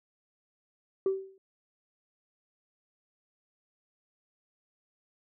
sine tone with exponential decay, 385 Hz, G4, 31 cents flat, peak -20 dBFS, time 1.06-1.38 s, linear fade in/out 2 ms, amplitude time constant 68 ms, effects tanh soft clip ceiling -21 dBFS

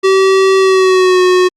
square tone with pitch glide, 383.7 to 365.5 Hz, G4 to F#4, -37 to -21 cents, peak -7 dBFS, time 0.03-1.49 s, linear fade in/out 20 ms, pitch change -84 cents, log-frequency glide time 0.58-1.21 s, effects low-pass 6000 Hz 12 dB/octave + Opus 48 kbps

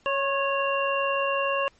harmonic tone with a mistuned harmonic, 554.4 Hz, C#5, in tune, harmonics 1 / 2 / 3 / 5, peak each -26 / -27 / -34 / -29 dBFS, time 0.06-1.68 s, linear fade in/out 0 ms, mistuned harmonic 2, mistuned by -33 cents, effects pink hiss -61 dBFS RMS until 1.79 s + MP3 32 kbps

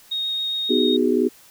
sine tone with vibrato, 3729 Hz, A#7, in tune, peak -22 dBFS, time 0.11-0.97 s, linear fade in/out 10 ms, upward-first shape triangle, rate 7.4 Hz, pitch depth 9 cents each way
sine chord, G# minor seventh, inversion first, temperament just, 249.2 / 311.5 / 373.8 / 415.3 Hz, B3 / D#4 / F#4 / G#4, +16 / +2 / +18 / 0 cents, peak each -21 / -23 / -21 / -22 dBFS, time 0.69-1.29 s, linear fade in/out 20 ms
effects white hiss -50 dBFS RMS until 1.5 s

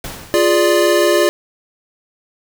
pink noise with exponential decay, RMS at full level -26 dBFS, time 0.04-0.83 s, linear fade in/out 2 ms, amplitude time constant 170 ms
square chord, D diminished, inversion first, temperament equal, 349.2 / 415.3 / 587.3 Hz, F4 / Ab4 / D5, 0 / 0 / 0 cents, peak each -15 / -18 / -15 dBFS, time 0.34-1.29 s, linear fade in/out 0 ms
effects none

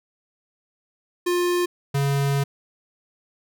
square tone pair in turn, 353.5 / 139.8 Hz, F4 / C#3, +21 / +15 cents, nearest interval octave + major third, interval 1606 cents, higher first, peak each -20 dBFS, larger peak neither, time 1.26-1.66 / 1.94-2.44 s, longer second, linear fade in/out 10 ms, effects none

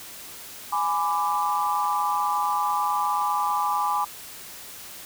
sine chord, G# diminished, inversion none, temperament equal with one note detuned, 830.6 / 999.2 / 1174.7 Hz, G#5 / B5 / D6, 0 / +20 / 0 cents, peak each -26 dBFS, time 0.72-4.05 s, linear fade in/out 10 ms, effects white hiss -41 dBFS RMS until 5.05 s

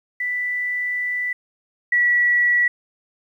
sine tone pair in turn, 1979 / 1940.5 Hz, B6 / B6, +3 / -31 cents, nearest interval unison, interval 34 cents, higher first, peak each -21 / -14 dBFS, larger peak second, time 0.2-1.33 / 1.92-2.68 s, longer first, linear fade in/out 5 ms, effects 9-bit

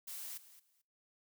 blue noise with echo, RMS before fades -45 dBFS, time 0.07-0.38 s, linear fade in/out 10 ms, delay 220 ms, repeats 2, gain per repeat -15 dB, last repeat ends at 0.82 s, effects noise-tail reverb RT60 0.4 s tail -22 dB re dry

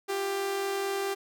sawtooth tone pair together, 350 / 394.4 Hz, F4 / G4, +4 / +11 cents, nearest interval major second, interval 207 cents, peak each -36 / -25 dBFS, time 0.08-1.15 s, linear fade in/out 20 ms, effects none

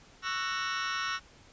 sawtooth chord, F# dominant seventh, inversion second, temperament just, 1110 / 1332 / 1480 / 1850 Hz, C#6 / E6 / F#6 / A#6, +2 / +18 / 0 / -14 cents, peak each -33 / -32 / -32 / -34 dBFS, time 0.22-1.2 s, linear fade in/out 50 ms, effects pink hiss -57 dBFS RMS until 1.52 s + resampled to 16000 Hz

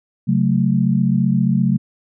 sine chord, F# minor, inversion second, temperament equal with one note detuned, 136.76 / 185 / 220 Hz, C#3 / F#3 / A3, -23 / 0 / 0 cents, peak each -18 / -17 / -18 dBFS, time 0.27-1.78 s, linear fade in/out 20 ms, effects none

